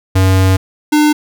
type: tone pair in turn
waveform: square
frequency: 94.5 / 300 Hz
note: F#2 / D4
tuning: +37 / +37 cents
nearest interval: octave + minor sixth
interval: 2000 cents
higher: second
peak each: -8 dBFS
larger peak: neither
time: 0.15-0.57 / 0.92-1.13 s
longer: first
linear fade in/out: 10 ms
effects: none